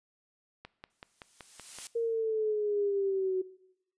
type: click train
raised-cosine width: 0.3 ms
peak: -28 dBFS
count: 7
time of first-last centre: 0.65-1.786 s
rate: 5.28 Hz
type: noise with exponential growth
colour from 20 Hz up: blue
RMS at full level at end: -37 dBFS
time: 0.9-1.87 s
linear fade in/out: 1 ms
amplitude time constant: 210 ms
type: exponential sweep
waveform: sine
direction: down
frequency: 466.2 to 370 Hz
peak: -27 dBFS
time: 1.95-3.42 s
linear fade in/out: 10 ms
effects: noise-tail reverb RT60 0.8 s tail -19 dB re dry + resampled to 22050 Hz